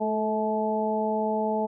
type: harmonic tone with a mistuned harmonic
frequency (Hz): 215.7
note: A3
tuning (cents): -34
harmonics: 1 / 2 / 3 / 4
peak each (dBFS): -29 / -29 / -29 / -29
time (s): 0-1.67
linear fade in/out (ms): 20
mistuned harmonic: 2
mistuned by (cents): +19
effects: none